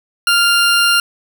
20% pulse tone, 1396.9 Hz, F6, in tune, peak -5 dBFS, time 0.27-1 s, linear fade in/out 2 ms, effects none

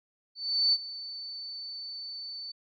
sine tone with ADSR envelope, 4515 Hz, C#8, 31 cents sharp, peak -20 dBFS, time 0.35-2.52 s, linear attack 380 ms, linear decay 42 ms, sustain -17 dB, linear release 9 ms, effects none

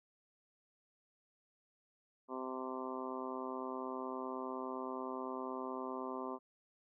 harmonic tone, 129.7 Hz, C3, 15 cents flat, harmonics 2 / 3 / 4 / 5 / 6 / 7 / 8 / 9, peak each -45 / -45 / -49 / -49 / -54 / -49 / -46 / -50 dBFS, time 2.28-6.39 s, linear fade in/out 50 ms, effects none

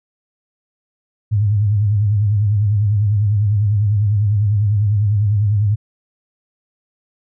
sine tone with vibrato, 103.83 Hz, G#2, in tune, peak -12 dBFS, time 1.31-5.76 s, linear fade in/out 20 ms, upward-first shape sine, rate 10 Hz, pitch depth 91 cents each way, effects none

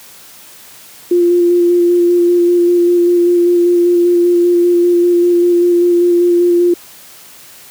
sine tone with vibrato, 349.2 Hz, F4, in tune, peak -7 dBFS, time 1.11-6.74 s, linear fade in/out 5 ms, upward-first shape square, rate 5.1 Hz, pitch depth 12 cents each way, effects white hiss -38 dBFS RMS until 7.7 s + high-pass 80 Hz 12 dB/octave

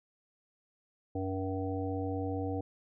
harmonic tone, 95.2 Hz, F#2, 50 cents sharp, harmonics 1 / 3 / 5 / 7 / 8, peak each -36 / -36 / -38 / -45 / -42 dBFS, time 1.15-2.61 s, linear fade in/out 5 ms, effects none

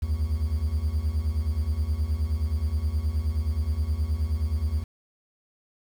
triangle beating tone pair, 70.3 / 79.8 Hz, C#2 / D#2, +25 / +44 cents, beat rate 9.5 Hz, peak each -26 / -23 dBFS, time 0.02-4.84 s, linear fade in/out 10 ms, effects 8-bit

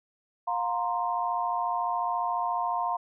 sine chord, F suspended fourth, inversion none, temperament equal with one note detuned, 709.8 / 932.3 / 1046.5 Hz, F5 / Bb5 / C6, +28 / 0 / 0 cents, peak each -30 / -30 / -31 dBFS, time 0.47-2.97 s, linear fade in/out 10 ms, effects none

